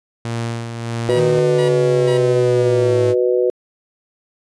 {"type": "tone with tremolo", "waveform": "sawtooth", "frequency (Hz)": 116.3, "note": "A#2", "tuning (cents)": -4, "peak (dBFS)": -16, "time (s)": [0.25, 1.39], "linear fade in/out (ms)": 0, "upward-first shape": "sine", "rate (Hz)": 1.6, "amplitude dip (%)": 50}
{"type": "harmonic tone", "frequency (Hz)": 123.47, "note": "B2", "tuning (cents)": 0, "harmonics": [3, 4, 5], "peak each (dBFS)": [-16, -16, -25], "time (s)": [1.09, 3.5], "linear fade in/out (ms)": 0}
{"type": "tone bursts", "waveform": "15% pulse", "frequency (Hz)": 962, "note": "B5", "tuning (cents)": -46, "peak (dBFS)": -21, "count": 3, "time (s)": [1.09, 2.18], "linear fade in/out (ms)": 10, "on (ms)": 110, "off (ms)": 380}
{"type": "linear sweep", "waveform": "45% pulse", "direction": "down", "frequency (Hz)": [157.4, 106.9], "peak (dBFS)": -19, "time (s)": [1.14, 3.15], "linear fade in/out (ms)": 50}
{"effects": ["resampled to 22050 Hz"]}